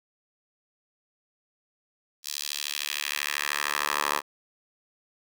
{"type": "tone with high-pass filter sweep", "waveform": "10% pulse", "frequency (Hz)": 73, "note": "D2", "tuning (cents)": -10, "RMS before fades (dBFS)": -30, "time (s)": [2.23, 4.22], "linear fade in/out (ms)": 50, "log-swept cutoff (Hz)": [4800, 910], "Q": 1.4, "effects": []}